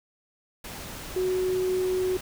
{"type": "tone in noise", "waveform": "sine", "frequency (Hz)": 370, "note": "F#4", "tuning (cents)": 0, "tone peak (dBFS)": -23, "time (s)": [1.16, 2.17], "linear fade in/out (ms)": 5, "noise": "pink", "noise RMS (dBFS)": -39, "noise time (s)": [0.64, 2.21], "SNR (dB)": 13, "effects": []}